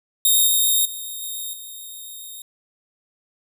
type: tone with level steps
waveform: 5% pulse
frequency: 3707 Hz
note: A#7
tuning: 10 cents flat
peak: -6 / -8 / -22 / -20 / -27 dBFS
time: 0.25-2.42 s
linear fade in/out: 2 ms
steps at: 0.47 / 0.85 / 1.22 / 1.53 s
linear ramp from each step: 5 ms
effects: none